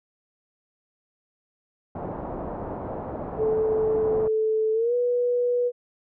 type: low-pass noise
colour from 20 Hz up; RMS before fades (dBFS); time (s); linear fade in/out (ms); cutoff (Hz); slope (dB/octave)
white; -33; 1.95-4.28; 5; 820; 24
type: tone with pitch glide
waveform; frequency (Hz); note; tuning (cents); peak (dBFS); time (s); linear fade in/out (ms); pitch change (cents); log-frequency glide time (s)
sine; 437.3 to 488; A4 to B4; -11 to -21; -20; 3.37-5.72; 50; +190; 4.73-4.94
effects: none